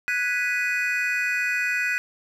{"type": "chord", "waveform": "triangle", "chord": "G# minor seventh", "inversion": "third", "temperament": "equal", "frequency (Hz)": [1480, 1661.2, 1975.5, 2489], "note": ["F#6", "G#6", "B6", "D#7"], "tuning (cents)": [0, 0, 0, 0], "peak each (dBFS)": [-25, -30, -26, -25], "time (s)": [0.08, 1.98], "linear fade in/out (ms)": 0, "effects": []}